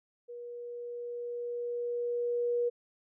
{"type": "tone with level ramp", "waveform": "sine", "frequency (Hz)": 480, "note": "B4", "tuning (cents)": -49, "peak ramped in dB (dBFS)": [-41, -26], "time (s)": [0.28, 2.7], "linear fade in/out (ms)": 20, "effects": []}